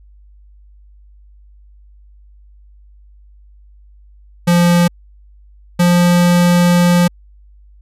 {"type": "tone pair in turn", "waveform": "square", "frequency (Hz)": [173.8, 175.41], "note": ["F3", "F3"], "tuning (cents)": [-8, 8], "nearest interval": "unison", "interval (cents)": 16, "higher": "second", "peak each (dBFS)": -9, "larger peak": "neither", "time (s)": [[4.47, 4.88], [5.79, 7.08]], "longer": "second", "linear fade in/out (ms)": 10, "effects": ["added 50 Hz sine -41 dBFS peak until 7.81 s", "resampled to 32000 Hz"]}